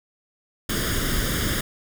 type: noise with comb filter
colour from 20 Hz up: pink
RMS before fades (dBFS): -24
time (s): 0.69-1.61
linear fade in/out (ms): 5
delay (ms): 0.59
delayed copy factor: +0.75
effects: none